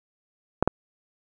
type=clicks; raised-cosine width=1 ms; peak=-5 dBFS; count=2; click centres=0.626 / 0.676 s; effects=none